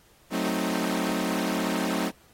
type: chord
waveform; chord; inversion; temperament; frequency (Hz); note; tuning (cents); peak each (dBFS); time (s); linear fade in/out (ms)
sawtooth; F# diminished seventh; none; equal with one note detuned; 185 / 220 / 261.6 / 312; F#3 / A3 / C4 / Eb4; 0 / 0 / 0 / +5; -27; 0.3-2.12; 50
effects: pink hiss -59 dBFS RMS until 2.33 s + AAC 48 kbps